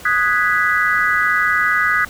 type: chord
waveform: sine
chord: G# minor seventh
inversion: second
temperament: equal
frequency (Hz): 1244.5 / 1480 / 1661.2 / 1975.5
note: D#6 / F#6 / G#6 / B6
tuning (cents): 0 / 0 / 0 / 0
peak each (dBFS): -19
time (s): 0.05-2.05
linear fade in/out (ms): 5
effects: pink hiss -38 dBFS RMS until 2.09 s